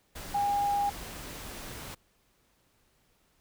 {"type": "tone in noise", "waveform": "sine", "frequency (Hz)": 811, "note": "G#5", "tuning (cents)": -41, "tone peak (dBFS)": -25, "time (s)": [0.34, 0.9], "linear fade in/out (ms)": 10, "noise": "pink", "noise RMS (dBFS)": -42, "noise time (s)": [0.15, 1.95], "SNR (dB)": 14, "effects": ["pink hiss -69 dBFS RMS until 3.4 s"]}